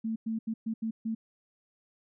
sine tone bursts at uneven times, 223.3 Hz, A3, 26 cents sharp, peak -29 dBFS, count 6, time 0.04-0.16 / 0.26-0.39 / 0.47-0.54 / 0.66-0.74 / 0.82-0.91 / 1.05-1.15 s, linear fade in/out 10 ms, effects none

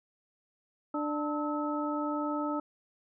harmonic tone with a mistuned harmonic, 296.5 Hz, D4, 17 cents sharp, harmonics 1 / 2 / 3 / 4, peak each -32 / -37 / -38 / -36 dBFS, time 0.94-2.6 s, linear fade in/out 5 ms, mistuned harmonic 4, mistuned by +150 cents, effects none

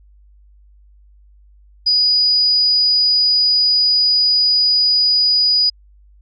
sine tone, 4930 Hz, D#8, 17 cents flat, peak -11 dBFS, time 1.86-5.7 s, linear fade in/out 10 ms, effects added 50 Hz sine -45 dBFS peak until 6.21 s

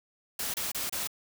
white noise bursts, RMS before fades -33 dBFS, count 4, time 0.39-1.074 s, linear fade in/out 5 ms, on 150 ms, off 28 ms, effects none

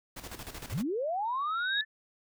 pink noise with tremolo, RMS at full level -41 dBFS, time 0.16-0.83 s, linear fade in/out 10 ms, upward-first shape square, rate 13 Hz, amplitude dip 65%
sine linear sweep, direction up, 55.2 to 1780 Hz, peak -29 dBFS, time 0.7-1.85 s, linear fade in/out 50 ms
sine tone with exponential growth, 3771 Hz, A#7, 19 cents sharp, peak -27 dBFS, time 1.25-1.81 s, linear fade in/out 2 ms, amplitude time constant 120 ms
effects none

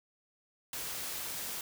white noise, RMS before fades -39 dBFS, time 0.73-1.61 s, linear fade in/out 2 ms, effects none

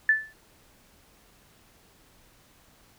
sine tone with exponential decay, 1752 Hz, A6, 8 cents flat, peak -14 dBFS, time 0.09-0.33 s, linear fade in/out 2 ms, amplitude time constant 51 ms, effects pink hiss -59 dBFS RMS until 2.98 s

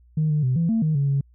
sine tone with pitch steps, 155.2 / 150.5 / 127.7 / 166.9 / 225.3 / 155.8 / 140.4 / 138.8 Hz, D#3 / D3 / C3 / E3 / A3 / D#3 / C#3 / C#3, -4 / +43 / -42 / +22 / +41 / +3 / +22 / +3 cents, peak -17 dBFS, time 0.17-1.21 s, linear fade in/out 5 ms, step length 130 ms, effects tanh soft clip ceiling -14 dBFS + added 60 Hz sine -51 dBFS peak until 1.34 s

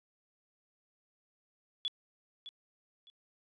sine tone with echo, 3414 Hz, G#7, 47 cents sharp, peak -31 dBFS, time 1.85-1.88 s, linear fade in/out 0 ms, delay 610 ms, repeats 2, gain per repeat -12 dB, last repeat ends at 3.1 s, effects resampled to 22050 Hz

